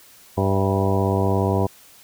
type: harmonic tone with a mistuned harmonic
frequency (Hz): 97.3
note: G2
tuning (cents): -12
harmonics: 1 / 2 / 3 / 4 / 5 / 6 / 7 / 8 / 9 / 10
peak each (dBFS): -21 / -25 / -28 / -25 / -27 / -32 / -28 / -31 / -34 / -29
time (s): 0.37-1.67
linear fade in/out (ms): 10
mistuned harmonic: 7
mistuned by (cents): -42
effects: white hiss -49 dBFS RMS until 2.03 s